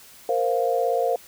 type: chord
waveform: sine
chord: Bb suspended second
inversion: none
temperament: equal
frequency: 466.2 / 523.3 / 698.5 Hz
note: Bb4 / C5 / F5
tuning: 0 / 0 / 0 cents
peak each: -24 dBFS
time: 0.29-1.16 s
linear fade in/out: 2 ms
effects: white hiss -48 dBFS RMS until 1.27 s